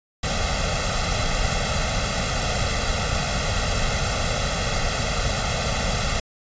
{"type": "noise with comb filter", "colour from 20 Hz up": "pink", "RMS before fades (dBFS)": -23, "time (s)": [0.23, 6.2], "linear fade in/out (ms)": 5, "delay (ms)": 1.5, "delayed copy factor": 0.85, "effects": ["resampled to 16000 Hz"]}